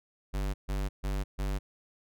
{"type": "tone bursts", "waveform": "square", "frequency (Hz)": 49, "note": "G1", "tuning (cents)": 0, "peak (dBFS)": -30, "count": 4, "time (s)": [0.33, 1.59], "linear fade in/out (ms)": 20, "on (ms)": 210, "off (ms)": 140, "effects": []}